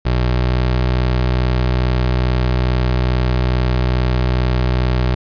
25% pulse tone with pitch glide, 61.74 to 62.35 Hz, B1 to B1, 0 to +17 cents, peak -10 dBFS, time 0.05-5.15 s, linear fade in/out 10 ms, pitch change +17 cents, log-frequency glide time 0.37-0.62 s, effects resampled to 11025 Hz

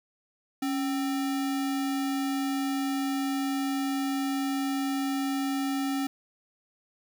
sine tone with sample-and-hold, 275.5 Hz, C#4, 11 cents flat, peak -26 dBFS, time 0.62-6.07 s, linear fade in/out 5 ms, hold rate 1050 Hz, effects none

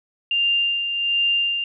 sine tone with tremolo, 2794 Hz, F7, in tune, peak -16 dBFS, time 0.31-1.64 s, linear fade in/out 2 ms, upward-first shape sine, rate 1.3 Hz, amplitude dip 50%, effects none

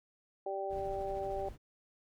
harmonic tone, 195.1 Hz, G3, 8 cents flat, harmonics 2 / 3 / 4, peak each -39 / -39 / -39 dBFS, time 0.46-1.49 s, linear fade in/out 5 ms
brown noise with tremolo, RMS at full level -45 dBFS, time 0.69-1.58 s, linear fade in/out 50 ms, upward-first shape triangle, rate 13 Hz, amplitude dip 35%
effects none

